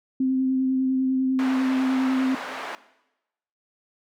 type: tone with vibrato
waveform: sine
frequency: 261.6 Hz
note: C4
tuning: in tune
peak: -19 dBFS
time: 0.2-2.35 s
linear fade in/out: 5 ms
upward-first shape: sine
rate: 10 Hz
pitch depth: 14 cents each way
type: band-pass noise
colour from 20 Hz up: white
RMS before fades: -34 dBFS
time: 1.39-2.75 s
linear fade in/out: 0 ms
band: 520 to 1500 Hz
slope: 12 dB/octave
effects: noise-tail reverb RT60 0.9 s tail -17 dB re dry